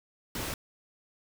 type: noise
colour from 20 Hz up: pink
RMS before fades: -35 dBFS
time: 0.35-0.54 s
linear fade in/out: 2 ms
effects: none